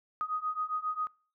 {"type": "beating tone pair", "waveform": "sine", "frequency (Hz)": [1244.5, 1251.9], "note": ["D#6", "D#6"], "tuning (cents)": [0, 10], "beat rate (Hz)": 7.4, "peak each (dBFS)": [-35, -33], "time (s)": [0.21, 1.07], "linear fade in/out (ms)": 0, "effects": ["noise-tail reverb RT60 0.4 s tail -24 dB re dry"]}